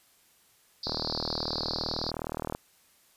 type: band-pass noise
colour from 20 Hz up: pink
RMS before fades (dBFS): -35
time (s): 0.83-2.11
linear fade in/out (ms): 5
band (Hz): 4100 to 5000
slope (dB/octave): 96
type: click train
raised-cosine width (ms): 1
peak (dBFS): -18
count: 67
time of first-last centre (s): 0.87-2.549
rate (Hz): 39.3
effects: white hiss -63 dBFS RMS until 3.16 s + resampled to 32000 Hz